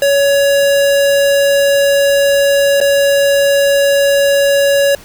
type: tone with dropouts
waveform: square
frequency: 561 Hz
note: C#5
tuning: 21 cents sharp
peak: -9 dBFS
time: 0.02-4.95 s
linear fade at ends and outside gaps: 2 ms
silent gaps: 2.803-2.812 s
effects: pink hiss -38 dBFS RMS until 5.04 s